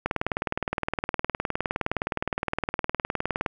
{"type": "click train", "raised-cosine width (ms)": 0.5, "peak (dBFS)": -10, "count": 67, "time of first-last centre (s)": [0.06, 3.462], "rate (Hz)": 19.4, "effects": []}